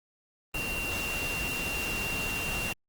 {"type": "tone in noise", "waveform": "sine", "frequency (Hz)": 2756, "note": "F7", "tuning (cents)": -24, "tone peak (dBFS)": -32, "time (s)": [0.54, 2.73], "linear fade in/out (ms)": 5, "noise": "pink", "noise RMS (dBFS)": -35, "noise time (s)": [0.54, 2.73], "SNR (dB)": 0, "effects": ["Opus 24 kbps"]}